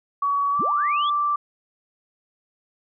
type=tone with pitch glide; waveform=sine; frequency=1131 to 1171.6 Hz; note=C#6 to D6; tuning=+34 to -5 cents; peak=-19 dBFS; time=0.22-1.36 s; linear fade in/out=5 ms; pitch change=+61 cents; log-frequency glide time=0.52-0.59 s
type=linear sweep; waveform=sine; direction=up; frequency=116.54 to 3520 Hz; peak=-28 dBFS; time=0.59-1.1 s; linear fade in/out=5 ms
effects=none